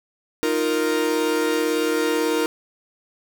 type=chord; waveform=45% pulse; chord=Eb suspended second; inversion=none; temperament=equal; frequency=311.1 / 349.2 / 466.2 Hz; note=Eb4 / F4 / Bb4; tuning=0 / 0 / 0 cents; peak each=-24 / -26 / -22 dBFS; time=0.43-2.46 s; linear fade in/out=0 ms; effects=none